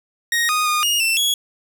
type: tone with pitch steps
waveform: sawtooth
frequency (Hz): 1872 / 1239 / 1223 / 2857 / 2680 / 3347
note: A#6 / D#6 / D#6 / F7 / E7 / G#7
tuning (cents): +7 / -8 / -30 / +39 / +28 / +13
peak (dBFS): -13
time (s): 0.32-1.34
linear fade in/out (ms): 2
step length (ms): 170
effects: none